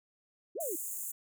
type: linear two-way sweep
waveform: sine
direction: up then down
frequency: 293.7 to 698.5 to 293.7 Hz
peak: -35 dBFS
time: 0.55-0.76 s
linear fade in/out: 10 ms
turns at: 0.6 s
type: high-pass noise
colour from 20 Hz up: pink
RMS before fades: -39 dBFS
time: 0.6-1.12 s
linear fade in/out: 10 ms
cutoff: 6700 Hz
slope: 96 dB/octave
effects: none